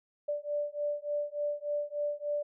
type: beating tone pair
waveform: sine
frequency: 585 / 588.4 Hz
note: D5 / D5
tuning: -7 / +3 cents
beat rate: 3.4 Hz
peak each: -34 / -34 dBFS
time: 0.28-2.43 s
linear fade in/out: 10 ms
effects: none